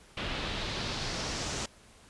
pink noise with low-pass filter sweep, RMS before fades -35 dBFS, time 0.17-1.66 s, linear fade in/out 5 ms, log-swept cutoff 3200 to 6800 Hz, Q 2, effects pink hiss -57 dBFS RMS until 2.09 s + resampled to 24000 Hz

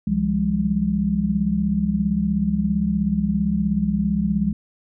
sine tone cluster, 68.2 / 169.2 / 187.8 / 204.8 Hz, C#2 / E3 / F#3 / G#3, -28 / +45 / +26 / -24 cents, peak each -29 / -24 / -27 / -20 dBFS, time 0.07-4.53 s, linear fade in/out 5 ms, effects none

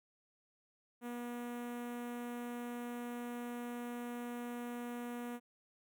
sawtooth tone with notch filter, 240.9 Hz, B3, 43 cents flat, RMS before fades -43 dBFS, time 1.01-5.4 s, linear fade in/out 50 ms, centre 4700 Hz, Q 0.69, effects none

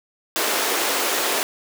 pink high-pass noise, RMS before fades -22 dBFS, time 0.36-1.43 s, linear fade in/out 0 ms, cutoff 340 Hz, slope 24 dB/octave, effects none

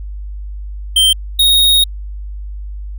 square tone pair in turn, 3136 / 3747 Hz, G7 / A#7, 0 / +8 cents, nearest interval minor third, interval 308 cents, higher second, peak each -8 dBFS, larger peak neither, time 0.96-1.13 / 1.39-1.84 s, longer second, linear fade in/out 5 ms, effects added 50 Hz sine -23 dBFS peak until 2.98 s

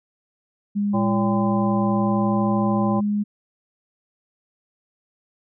sine tone with pitch glide, 203.9 to 206.9 Hz, G#3 to G#3, -32 to -6 cents, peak -19 dBFS, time 0.75-3.24 s, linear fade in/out 20 ms, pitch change +26 cents, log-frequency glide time 1.8-2.49 s
harmonic tone, 113.5 Hz, A#2, 46 cents flat, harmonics 1 / 3 / 5 / 7 / 9, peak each -28 / -28 / -28 / -28 / -28 dBFS, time 0.93-3.01 s, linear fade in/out 20 ms
effects none

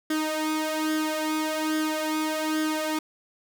sawtooth tone with flanger, 311.1 Hz, D#4, in tune, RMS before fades -27 dBFS, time 0.1-2.99 s, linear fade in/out 5 ms, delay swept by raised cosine 0.59 to 2.39 ms, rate 1.2 Hz, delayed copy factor +0.7, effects none

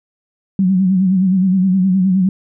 sine tone with vibrato, 187.7 Hz, F#3, 25 cents sharp, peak -10 dBFS, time 0.59-2.29 s, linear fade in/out 2 ms, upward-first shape sine, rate 9.6 Hz, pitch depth 69 cents each way, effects none

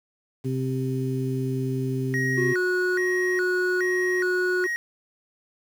harmonic tone, 130.81 Hz, C3, in tune, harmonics 1 / 2 / 3, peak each -26 / -29 / -31 dBFS, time 0.44-2.54 s, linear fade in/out 20 ms
triangle tone with vibrato, 1661.2 Hz, G#6, in tune, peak -23 dBFS, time 2.14-4.76 s, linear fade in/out 0 ms, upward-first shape square, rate 1.2 Hz, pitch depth 220 cents each way
triangle tone, 364 Hz, F#4, 28 cents flat, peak -21 dBFS, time 2.37-4.67 s, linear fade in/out 10 ms
effects 8-bit

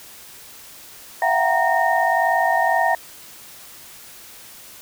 sine tone cluster, 668 / 727 / 769 / 936 / 1840 Hz, E5 / F#5 / G5 / A#5 / A#6, +23 / -31 / -33 / +7 / -23 cents, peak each -22 dBFS, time 1.22-2.95 s, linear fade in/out 2 ms, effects white hiss -42 dBFS RMS until 4.81 s

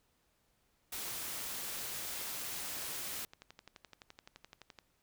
white noise, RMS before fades -41 dBFS, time 0.92-3.25 s, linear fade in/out 5 ms
click train, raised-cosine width 0.2 ms, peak -33 dBFS, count 28, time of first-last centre 2.48-4.788 s, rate 11.7 Hz
effects pink hiss -75 dBFS RMS until 5.02 s

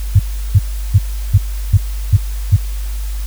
sine tone bursts, 97.5 Hz, G2, 9 cents flat, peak -3 dBFS, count 7, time 0.15-2.565 s, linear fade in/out 10 ms, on 45 ms, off 350 ms, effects added 50 Hz sine -18 dBFS peak until 3.26 s + white hiss -36 dBFS RMS until 3.26 s

